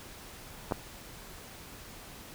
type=clicks; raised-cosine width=1 ms; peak=-21 / -14 dBFS; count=2; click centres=0.712 / 0.722 s; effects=pink hiss -48 dBFS RMS until 2.34 s